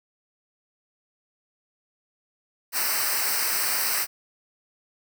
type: noise with comb filter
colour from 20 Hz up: white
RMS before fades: -25 dBFS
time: 2.72-4.07 s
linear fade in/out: 50 ms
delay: 0.29 ms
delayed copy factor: -0.85
effects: none